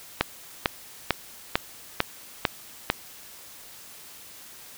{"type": "click train", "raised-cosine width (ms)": 0.3, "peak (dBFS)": -3, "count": 7, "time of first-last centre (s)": [0.21, 2.901], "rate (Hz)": 2.23, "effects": ["white hiss -46 dBFS RMS until 4.77 s"]}